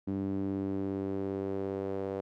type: tone with band-pass filter sweep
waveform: sawtooth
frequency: 97.4 Hz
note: G2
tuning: 11 cents flat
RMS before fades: -34 dBFS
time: 0.07-2.21 s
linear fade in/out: 10 ms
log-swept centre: 260 to 480 Hz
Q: 2.7
effects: none